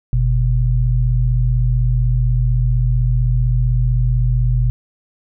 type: tone pair together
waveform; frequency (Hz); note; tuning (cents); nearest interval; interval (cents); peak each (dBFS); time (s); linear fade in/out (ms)
sine; 47.69 / 123.47; G1 / B2; -47 / 0; octave + major third; 1647; -15; 0.13-4.7; 0
effects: none